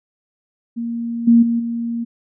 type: tone with level steps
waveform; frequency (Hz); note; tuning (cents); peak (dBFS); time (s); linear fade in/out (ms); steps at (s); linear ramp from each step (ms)
sine; 233.4; A#3; +2; -21 / -7 / -15 / -20; 0.76-2.05; 20; 1.27 / 1.42 / 1.59; 10
effects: none